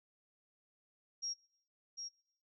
sine tone with echo, 5600 Hz, F8, 4 cents sharp, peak -37 dBFS, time 1.22-1.34 s, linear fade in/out 20 ms, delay 750 ms, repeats 1, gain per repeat -5 dB, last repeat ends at 2.09 s, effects noise-tail reverb RT60 0.6 s tail -22 dB re dry

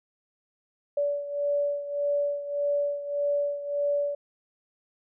sine beating tone pair, 575 / 576.7 Hz, D5 / D5, -37 / -32 cents, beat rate 1.7 Hz, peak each -26 / -31 dBFS, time 0.97-4.15 s, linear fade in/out 5 ms, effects none

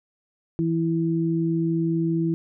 sine tone pair together, 164.8 / 329.6 Hz, E3 / E4, 0 / 0 cents, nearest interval octave, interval 1200 cents, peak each -23 dBFS, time 0.59-2.34 s, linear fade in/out 0 ms, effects none

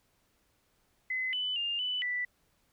sine tone with pitch steps, 2034 / 3001 / 2808 / 2989 / 1973 Hz, C7 / F#7 / F7 / F#7 / B6, -50 / +24 / +9 / +17 / -2 cents, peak -30 dBFS, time 1.1-2.25 s, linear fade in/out 5 ms, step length 230 ms, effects pink hiss -72 dBFS RMS until 2.72 s

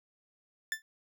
40% pulse tone with exponential decay, 1763 Hz, A6, 3 cents sharp, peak -26 dBFS, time 0.72-0.82 s, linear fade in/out 1 ms, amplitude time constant 21 ms, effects none

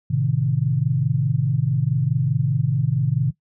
sine chord, A diminished, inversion none, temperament equal, 110 / 130.81 / 155.56 Hz, A2 / C3 / Eb3, 0 / 0 / 0 cents, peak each -25 / -20 / -22 dBFS, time 0.1-3.31 s, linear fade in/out 10 ms, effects noise-tail reverb RT60 0.1 s tail -17 dB re dry

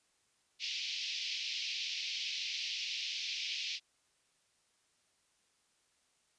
pink band-pass noise, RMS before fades -39 dBFS, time 0.59-3.8 s, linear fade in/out 50 ms, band 2400 to 5500 Hz, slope 48 dB/octave, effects white hiss -74 dBFS RMS until 6.38 s + resampled to 22050 Hz

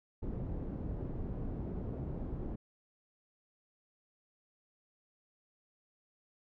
pink low-pass noise, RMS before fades -39 dBFS, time 0.22-2.56 s, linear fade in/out 10 ms, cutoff 370 Hz, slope 12 dB/octave, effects none

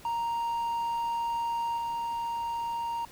triangle tone with level steps, 932.3 Hz, A#5, in tune, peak -26 / -28 dBFS, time 0.05-3.05 s, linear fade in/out 2 ms, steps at 1.77 s, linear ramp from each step 10 ms, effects pink hiss -52 dBFS RMS until 3.11 s

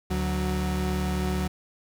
35% pulse tone pair together, 73.42 / 184.81 Hz, D2 / F#3, 0 / -2 cents, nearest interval octave + major third, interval 1598 cents, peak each -26 dBFS, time 0.1-1.48 s, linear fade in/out 10 ms, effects none

